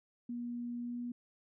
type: tone with pitch glide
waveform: sine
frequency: 240 to 241.9 Hz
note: B3 to B3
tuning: -49 to -36 cents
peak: -37 dBFS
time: 0.29-1.12 s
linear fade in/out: 5 ms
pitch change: +13 cents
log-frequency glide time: 0.8-1 s
effects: none